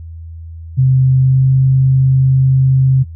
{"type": "tone with pitch glide", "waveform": "sine", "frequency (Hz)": [130.81, 132.25], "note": ["C3", "C3"], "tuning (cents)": [0, 19], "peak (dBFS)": -7, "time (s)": [0.77, 3.04], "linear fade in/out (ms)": 20, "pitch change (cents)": 19, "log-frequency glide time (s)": [1.21, 1.47], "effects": ["noise-tail reverb RT60 0.1 s tail -18 dB re dry", "added 82 Hz sine -27 dBFS peak until 3.15 s"]}